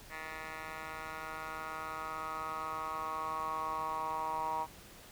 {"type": "tone with band-pass filter sweep", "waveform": "10% pulse", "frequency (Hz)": 157.9, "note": "D#3", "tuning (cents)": 26, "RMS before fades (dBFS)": -39, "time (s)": [0.09, 4.67], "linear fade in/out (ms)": 50, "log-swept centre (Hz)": [1700, 960], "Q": 6.7, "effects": ["pink hiss -54 dBFS RMS until 5.11 s"]}